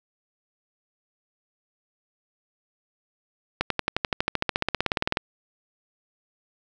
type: accelerating click train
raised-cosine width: 0.3 ms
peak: -6 dBFS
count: 24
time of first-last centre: 3.61-5.171 s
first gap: 93 ms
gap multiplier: 0.97
effects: none